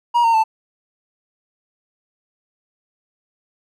triangle tone with pitch steps, 952 / 917.4 / 884.2 Hz, A#5 / A#5 / A5, +36 / -28 / +8 cents, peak -10 dBFS, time 0.14-0.44 s, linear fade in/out 20 ms, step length 100 ms, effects none

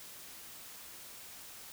silence, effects white hiss -50 dBFS RMS until 1.72 s

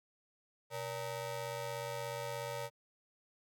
25% pulse ring-modulated tone, 349.2 Hz, F4, in tune, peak -31 dBFS, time 0.7-2.7 s, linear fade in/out 50 ms, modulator 223 Hz, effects high-pass 150 Hz 12 dB/octave

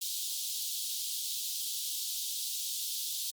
pink high-pass noise, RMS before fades -36 dBFS, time 0.01-3.31 s, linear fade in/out 10 ms, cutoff 3300 Hz, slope 48 dB/octave, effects Opus 48 kbps

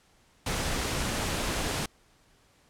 pink noise, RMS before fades -30 dBFS, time 0.46-1.86 s, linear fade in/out 5 ms, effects pink hiss -63 dBFS RMS until 2.69 s + low-pass 10000 Hz 12 dB/octave

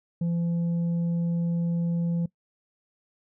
triangle tone with tanh clipping, 170 Hz, F3, 46 cents flat, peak -24 dBFS, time 0.21-2.26 s, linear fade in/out 5 ms, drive 8 dB, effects noise-tail reverb RT60 0.1 s tail -21 dB re dry

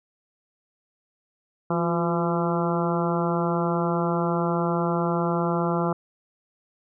harmonic tone with a mistuned harmonic, 169.7 Hz, F3, 49 cents flat, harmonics 1 / 2 / 3 / 4 / 5 / 6 / 7 / 8, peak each -25 / -28 / -30 / -31 / -32 / -33 / -33 / -34 dBFS, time 1.7-5.93 s, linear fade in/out 5 ms, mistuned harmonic 2, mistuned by +54 cents, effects none

